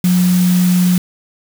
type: tone in noise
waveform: sine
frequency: 179.9 Hz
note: F#3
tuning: 48 cents flat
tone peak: -9 dBFS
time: 0.04-0.98 s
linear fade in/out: 2 ms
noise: white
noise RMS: -25 dBFS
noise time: 0.04-0.98 s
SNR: +13 dB
effects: none